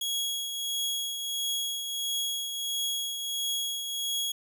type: tone with tremolo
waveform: sawtooth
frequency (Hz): 3322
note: G#7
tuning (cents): 0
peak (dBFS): -24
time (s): 0.01-4.32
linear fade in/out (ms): 5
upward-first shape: triangle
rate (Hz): 1.5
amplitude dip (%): 50
effects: none